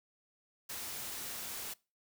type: noise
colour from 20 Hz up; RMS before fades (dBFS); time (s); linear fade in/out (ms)
white; -42; 0.69-1.74; 10
effects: noise-tail reverb RT60 0.3 s tail -23 dB re dry